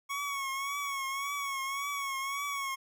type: tone with vibrato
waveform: 25% pulse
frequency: 1108.7 Hz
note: C#6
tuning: in tune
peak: -29 dBFS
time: 0.09-2.76 s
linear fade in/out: 20 ms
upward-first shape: triangle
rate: 1.8 Hz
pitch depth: 60 cents each way
effects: none